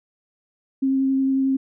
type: tone with vibrato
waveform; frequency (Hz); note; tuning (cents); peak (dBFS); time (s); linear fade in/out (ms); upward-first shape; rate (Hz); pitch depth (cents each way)
sine; 267.7; C4; +40; -17; 0.82-1.57; 10; sine; 11; 9
effects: none